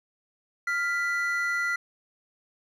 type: tone pair together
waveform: triangle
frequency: 1396.9 / 1981.7 Hz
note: F6 / B6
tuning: 0 / +5 cents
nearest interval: tritone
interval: 605 cents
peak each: -26 dBFS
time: 0.67-1.76 s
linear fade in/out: 5 ms
effects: none